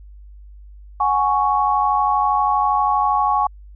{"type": "chord", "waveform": "sine", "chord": "F# suspended second", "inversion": "none", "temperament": "just", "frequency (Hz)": [740, 832.5, 1110], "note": ["F#5", "G#5", "C#6"], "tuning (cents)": [0, 4, 2], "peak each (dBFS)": [-23, -18, -18], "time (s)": [1, 3.47], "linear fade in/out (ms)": 5, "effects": ["added 50 Hz sine -38 dBFS peak until 3.75 s"]}